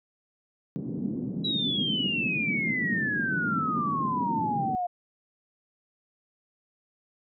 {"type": "band-pass noise", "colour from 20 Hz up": "white", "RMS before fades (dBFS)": -32, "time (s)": [0.76, 4.75], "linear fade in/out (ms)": 0, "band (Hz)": [150, 260], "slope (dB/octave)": 24}
{"type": "exponential sweep", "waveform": "sine", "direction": "down", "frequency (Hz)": [3928, 700], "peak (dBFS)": -26, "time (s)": [1.44, 4.87], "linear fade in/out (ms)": 10}
{"effects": []}